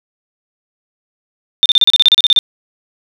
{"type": "tone bursts", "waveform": "sine", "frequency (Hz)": 3600, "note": "A7", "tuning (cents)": 39, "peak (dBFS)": -4, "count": 13, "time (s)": [1.63, 2.389], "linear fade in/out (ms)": 0, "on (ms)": 27, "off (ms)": 34, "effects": []}